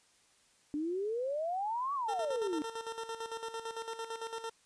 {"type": "exponential two-way sweep", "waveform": "sine", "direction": "up then down", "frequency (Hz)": [288.7, 1160, 288.7], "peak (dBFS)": -32, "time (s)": [0.74, 2.62], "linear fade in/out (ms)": 0, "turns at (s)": 1.94}
{"type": "tone with tremolo", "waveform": "20% pulse", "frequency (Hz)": 453.7, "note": "A#4", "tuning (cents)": -47, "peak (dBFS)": -32, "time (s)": [2.08, 4.5], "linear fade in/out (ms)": 10, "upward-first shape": "square", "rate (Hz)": 8.9, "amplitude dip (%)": 65}
{"effects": ["white hiss -67 dBFS RMS until 4.65 s", "resampled to 22050 Hz"]}